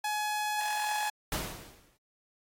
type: tone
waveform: sawtooth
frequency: 844 Hz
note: G#5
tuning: 28 cents sharp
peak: -26 dBFS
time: 0.04-1.1 s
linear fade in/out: 5 ms
type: noise with exponential decay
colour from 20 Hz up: pink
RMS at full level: -31 dBFS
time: 1.32-1.97 s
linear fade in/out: 2 ms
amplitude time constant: 140 ms
effects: AAC 48 kbps